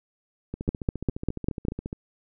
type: two click trains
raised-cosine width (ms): 3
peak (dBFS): -19 / -10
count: 21 / 6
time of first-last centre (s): 0.54-1.929 / 0.69-1.684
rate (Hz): 14.4 / 5.03
effects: none